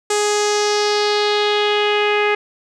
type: tone with low-pass filter sweep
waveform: sawtooth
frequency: 416.4 Hz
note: G#4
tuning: 5 cents sharp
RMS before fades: -17 dBFS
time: 0.1-2.35 s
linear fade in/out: 5 ms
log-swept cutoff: 7800 to 2300 Hz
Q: 3
effects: none